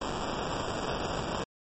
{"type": "noise with sample-and-hold", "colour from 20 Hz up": "white", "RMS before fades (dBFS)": -33, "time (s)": [0.01, 1.44], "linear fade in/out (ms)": 5, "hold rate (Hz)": 2100, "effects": ["MP3 32 kbps"]}